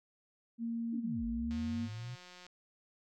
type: tone with pitch glide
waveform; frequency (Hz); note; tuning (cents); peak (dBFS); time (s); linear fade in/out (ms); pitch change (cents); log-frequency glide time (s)
sine; 231.3 to 233; A#3 to A#3; -13 to -1; -34; 0.58-1.89; 50; +12; 1.36-1.56
type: linear two-way sweep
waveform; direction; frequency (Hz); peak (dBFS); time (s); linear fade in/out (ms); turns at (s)
sine; down then up; 313.6 to 49.81 to 127.7; -40; 0.92-2.16; 20; 1.24
type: click train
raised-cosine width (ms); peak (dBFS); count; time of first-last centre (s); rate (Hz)
0.2; -36; 173; 1.51-2.466; 180
effects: none